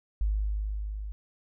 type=tone with level ramp; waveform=sine; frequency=51.7 Hz; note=G#1; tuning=7 cents flat; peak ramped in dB=-23 to -34 dBFS; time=0.21-1.12 s; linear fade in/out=0 ms; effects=none